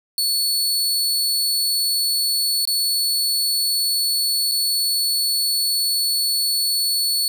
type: tone with dropouts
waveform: sawtooth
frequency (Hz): 4421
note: C#8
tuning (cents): -5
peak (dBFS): -15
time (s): 0.18-7.28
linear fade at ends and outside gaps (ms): 1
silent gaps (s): 2.653-2.674 / 4.514-4.518
effects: none